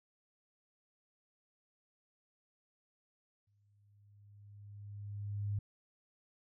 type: tone with exponential growth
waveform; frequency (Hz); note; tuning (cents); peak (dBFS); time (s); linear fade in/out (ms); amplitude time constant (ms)
sine; 102.2; G#2; -27; -32; 3.47-5.59; 5; 460
effects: none